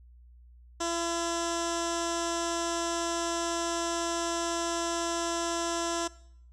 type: tone with low-pass filter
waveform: 15% pulse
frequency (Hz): 338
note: E4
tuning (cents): +43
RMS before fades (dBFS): -31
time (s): 0.8-6.08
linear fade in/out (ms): 10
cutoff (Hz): 7000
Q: 4.5
effects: noise-tail reverb RT60 0.7 s tail -21 dB re dry + added 60 Hz sine -51 dBFS peak until 6.52 s